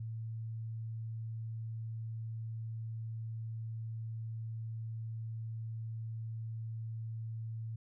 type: tone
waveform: sine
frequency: 112.5 Hz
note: A2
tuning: 39 cents sharp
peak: -38 dBFS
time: 0-7.76 s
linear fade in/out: 5 ms
effects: none